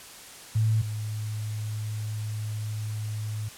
sine tone pair in turn, 110 / 107.3 Hz, A2 / A2, 0 / -43 cents, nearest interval unison, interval 43 cents, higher first, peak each -20 / -29 dBFS, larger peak first, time 0.55-0.82 / 0.82-3.49 s, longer second, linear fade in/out 10 ms, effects white hiss -45 dBFS RMS until 3.57 s + low-pass 11000 Hz 12 dB/octave

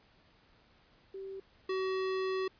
sine / square tone pair in turn, 387.1 / 378 Hz, G4 / F#4, -22 / +37 cents, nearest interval unison, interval 41 cents, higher first, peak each -40 / -32 dBFS, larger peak second, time 1.14-1.4 / 1.69-2.48 s, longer second, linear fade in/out 5 ms, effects pink hiss -65 dBFS RMS until 2.59 s + resampled to 11025 Hz

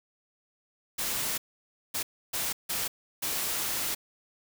white noise bursts at uneven times, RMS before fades -31 dBFS, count 5, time 0.98-1.38 / 1.94-2.03 / 2.33-2.53 / 2.69-2.88 / 3.22-3.95 s, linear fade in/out 10 ms, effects none

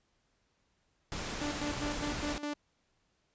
pink noise, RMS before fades -38 dBFS, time 1.12-2.38 s, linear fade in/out 0 ms
sawtooth tone with tremolo, 293.7 Hz, D4, in tune, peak -30 dBFS, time 1.41-2.54 s, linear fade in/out 5 ms, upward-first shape square, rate 4.9 Hz, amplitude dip 70%
effects pink hiss -75 dBFS RMS until 3.34 s + resampled to 16000 Hz

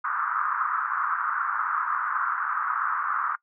white band-pass noise, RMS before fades -27 dBFS, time 0.04-3.36 s, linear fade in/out 10 ms, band 1100 to 1400 Hz, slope 48 dB/octave, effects noise-tail reverb RT60 0.1 s tail -23 dB re dry

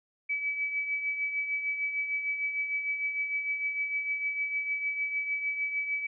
sine tone with tremolo, 2291 Hz, D7, 44 cents flat, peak -26 dBFS, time 0.29-6.07 s, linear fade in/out 10 ms, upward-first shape triangle, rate 6.6 Hz, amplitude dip 60%, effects none

